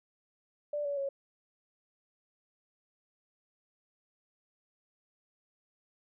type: tone with pitch steps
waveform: sine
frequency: 588 / 569.9 / 552.4 Hz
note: D5 / C#5 / C#5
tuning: +2 / +48 / -6 cents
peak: -31 dBFS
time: 0.73-1.09 s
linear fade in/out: 5 ms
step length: 120 ms
effects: none